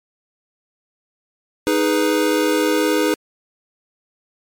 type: chord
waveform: square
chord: G# minor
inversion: second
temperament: equal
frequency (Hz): 311.1 / 415.3 / 493.9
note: D#4 / G#4 / B4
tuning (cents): 0 / 0 / 0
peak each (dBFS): -19 / -21 / -21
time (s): 1.67-3.14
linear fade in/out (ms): 0
effects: MP3 96 kbps